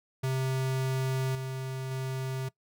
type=tone with level steps; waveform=square; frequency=131.6 Hz; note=C3; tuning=10 cents sharp; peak=-28 / -34 / -32 dBFS; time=0.23-2.49 s; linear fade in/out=10 ms; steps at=1.35 / 1.91 s; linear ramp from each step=2 ms; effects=noise-tail reverb RT60 0.1 s tail -20 dB re dry